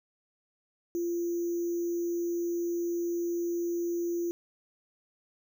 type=tone with sample-and-hold; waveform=sine; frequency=344.1 Hz; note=F4; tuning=26 cents flat; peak=-28 dBFS; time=0.95-4.31 s; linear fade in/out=0 ms; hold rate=6300 Hz; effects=none